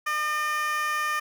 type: tone with high-pass filter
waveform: 15% pulse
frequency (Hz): 605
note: D#5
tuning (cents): -49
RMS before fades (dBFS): -27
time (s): 0.06-1.2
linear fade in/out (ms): 10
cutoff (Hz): 1400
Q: 4.7
effects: none